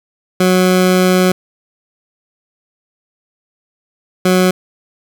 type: tone bursts at uneven times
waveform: 20% pulse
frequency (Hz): 183.8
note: F#3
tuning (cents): -11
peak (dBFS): -4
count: 2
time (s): 0.4-1.32 / 4.25-4.51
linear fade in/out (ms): 5
effects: none